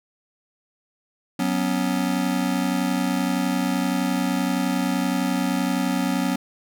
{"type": "chord", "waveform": "square", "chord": "F# suspended fourth", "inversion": "none", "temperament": "just", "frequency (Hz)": [185, 246.7, 277.5], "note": ["F#3", "B3", "C#4"], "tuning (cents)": [0, -2, 2], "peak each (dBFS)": -26, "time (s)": [1.39, 6.36], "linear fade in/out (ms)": 5, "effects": []}